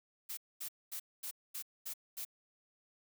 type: noise bursts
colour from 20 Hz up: blue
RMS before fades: -42 dBFS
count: 7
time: 0.29-2.251 s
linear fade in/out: 10 ms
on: 83 ms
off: 230 ms
effects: none